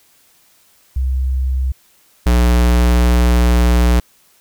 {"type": "tone pair in turn", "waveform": ["sine", "square"], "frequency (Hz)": [65, 60.15], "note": ["C2", "B1"], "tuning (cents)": [-11, -45], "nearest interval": "minor second", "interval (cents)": 134, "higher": "first", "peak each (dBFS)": [-14, -10], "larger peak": "second", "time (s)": [[0.96, 1.72], [2.26, 4]], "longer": "second", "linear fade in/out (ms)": 5, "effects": ["white hiss -53 dBFS RMS until 4.4 s"]}